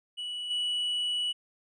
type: tone with level steps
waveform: triangle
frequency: 2945 Hz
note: F#7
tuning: 9 cents flat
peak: -32 / -26 dBFS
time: 0.17-1.33 s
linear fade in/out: 20 ms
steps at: 0.5 s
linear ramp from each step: 10 ms
effects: resampled to 22050 Hz